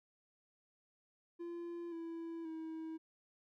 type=tone with pitch steps; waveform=triangle; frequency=342.9 / 331.8 / 321 Hz; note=F4 / E4 / E4; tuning=-32 / +11 / -46 cents; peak=-40 dBFS; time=1.39-2.98 s; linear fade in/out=20 ms; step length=530 ms; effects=none

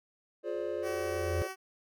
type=chord; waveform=triangle; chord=D half-diminished seventh; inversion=first; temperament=just; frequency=352.4 / 422.9 / 528.6 / 587.3 Hz; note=F4 / Ab4 / C5 / D5; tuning=+16 / +31 / +18 / 0 cents; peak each=-36 dBFS; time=0.43-1.49 s; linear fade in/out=50 ms
type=tone with exponential growth; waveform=sine; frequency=86.7 Hz; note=F2; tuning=12 cents flat; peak=-28 dBFS; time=0.54-1.42 s; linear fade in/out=0 ms; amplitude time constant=190 ms
type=tone; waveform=10% pulse; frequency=379.1 Hz; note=F#4; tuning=42 cents sharp; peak=-30 dBFS; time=0.82-1.56 s; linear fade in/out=50 ms
effects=none

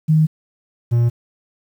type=tone pair in turn; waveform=sine / triangle; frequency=156.4 / 118.53 Hz; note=D#3 / A#2; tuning=+9 / +29 cents; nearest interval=perfect fourth; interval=480 cents; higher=first; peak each=-10 dBFS; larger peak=neither; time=0.08-0.27 / 0.91-1.1 s; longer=neither; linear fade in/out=20 ms; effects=8-bit

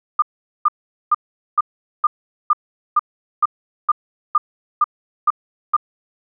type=tone bursts; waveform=sine; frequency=1209 Hz; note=D6; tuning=50 cents sharp; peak=-10 dBFS; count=13; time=0.19-5.766 s; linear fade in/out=5 ms; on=32 ms; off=430 ms; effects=none

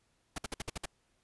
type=noise bursts; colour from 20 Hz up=pink; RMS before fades=-37 dBFS; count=7; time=0.36-0.857 s; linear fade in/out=5 ms; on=23 ms; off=56 ms; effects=pink hiss -74 dBFS RMS until 1.23 s + resampled to 24000 Hz

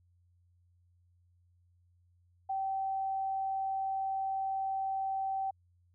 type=tone; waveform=sine; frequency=773 Hz; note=G5; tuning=24 cents flat; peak=-31 dBFS; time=2.49-5.51 s; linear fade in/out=10 ms; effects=added 88 Hz sine -65 dBFS peak until 5.94 s

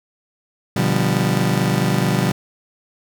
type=chord; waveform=35% pulse; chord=G dominant seventh; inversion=first; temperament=just; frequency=122.5 / 147 / 176.4 / 196 Hz; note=B2 / D3 / F3 / G3; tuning=-14 / +2 / +18 / 0 cents; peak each=-20 dBFS; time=0.76-2.32 s; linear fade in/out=5 ms; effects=none

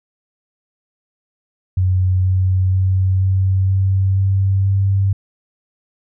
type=tone with pitch steps; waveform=sine; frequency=92.5 / 93.36 / 94.23 / 95.1 / 95.98 / 96.87 / 97.77 Hz; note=F#2 / F#2 / F#2 / F#2 / G2 / G2 / G2; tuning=0 / +16 / +32 / +48 / -36 / -20 / -4 cents; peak=-12 dBFS; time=1.77-5.13 s; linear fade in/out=5 ms; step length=480 ms; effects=none

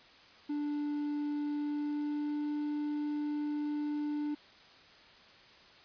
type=tone with pitch glide; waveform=triangle; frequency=293.7 to 296.1 Hz; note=D4 to D4; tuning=0 to +14 cents; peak=-30 dBFS; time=0.49-4.35 s; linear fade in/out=10 ms; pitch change=+14 cents; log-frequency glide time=1.53-2.52 s; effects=white hiss -57 dBFS RMS until 5.84 s + resampled to 11025 Hz

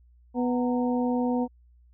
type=harmonic tone with a mistuned harmonic; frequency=246.9 Hz; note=B3; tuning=in tune; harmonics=1 / 2 / 3 / 4; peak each=-24 / -30 / -34 / -36 dBFS; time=0.34-1.48 s; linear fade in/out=50 ms; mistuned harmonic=4; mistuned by=-120 cents; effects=added 60 Hz sine -54 dBFS peak until 1.93 s

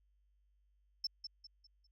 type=tone with echo; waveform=sine; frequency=5300 Hz; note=E8; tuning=9 cents sharp; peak=-32 dBFS; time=1.04-1.07 s; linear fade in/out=5 ms; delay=200 ms; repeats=4; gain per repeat=-9 dB; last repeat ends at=1.87 s; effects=tanh soft clip ceiling -30 dBFS + added 50 Hz sine -70 dBFS peak until 1.91 s

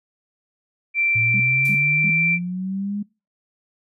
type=tone; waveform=sine; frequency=2349 Hz; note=D7; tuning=in tune; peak=-17 dBFS; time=0.94-2.39 s; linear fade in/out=50 ms
type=linear sweep; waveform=sine; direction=up; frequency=111.3 to 207.7 Hz; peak=-23 dBFS; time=1.15-3.03 s; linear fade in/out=10 ms
type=tone bursts; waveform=sine; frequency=197.8 Hz; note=G3; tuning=16 cents sharp; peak=-24 dBFS; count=3; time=1.34-2.1 s; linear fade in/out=2 ms; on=60 ms; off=290 ms
type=noise with exponential decay; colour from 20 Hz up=blue; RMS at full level=-34 dBFS; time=1.65-1.91 s; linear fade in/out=2 ms; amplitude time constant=56 ms
effects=noise-tail reverb RT60 0.3 s tail -24 dB re dry + resampled to 32000 Hz

